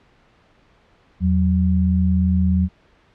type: tone pair together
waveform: sine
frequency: 82.6 / 185.43 Hz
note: E2 / F#3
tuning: +4 / +4 cents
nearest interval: octave + major second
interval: 1400 cents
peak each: -17 dBFS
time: 1.2-2.69 s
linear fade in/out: 50 ms
effects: pink hiss -56 dBFS RMS until 3.14 s + low-pass 3000 Hz 12 dB/octave